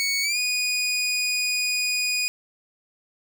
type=tone with pitch glide; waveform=20% pulse; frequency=2226 to 2470 Hz; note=C#7 to D#7; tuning=+7 to -13 cents; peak=-17 dBFS; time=0-2.28 s; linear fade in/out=0 ms; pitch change=+180 cents; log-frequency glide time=0.22-0.38 s; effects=none